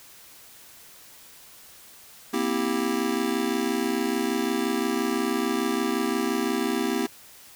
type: chord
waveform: square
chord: C dominant seventh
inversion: third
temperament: just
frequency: 235.5 / 261.6 / 327 / 392.4 Hz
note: Bb3 / C4 / E4 / G4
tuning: +18 / 0 / -14 / +2 cents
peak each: -30 dBFS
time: 2.33-7.07 s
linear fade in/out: 10 ms
effects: white hiss -49 dBFS RMS until 7.55 s